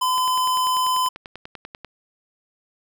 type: tone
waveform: square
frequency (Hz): 1017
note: C6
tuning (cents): -50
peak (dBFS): -19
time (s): 0.01-1.09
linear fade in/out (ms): 10
type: click train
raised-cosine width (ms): 0.3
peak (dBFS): -20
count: 18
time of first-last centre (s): 0.18-1.847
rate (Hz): 10.2
effects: none